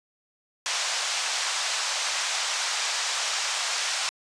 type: band-pass noise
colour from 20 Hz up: white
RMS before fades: -28 dBFS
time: 0.66-4.09 s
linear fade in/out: 0 ms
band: 660 to 7000 Hz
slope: 24 dB/octave
effects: resampled to 22050 Hz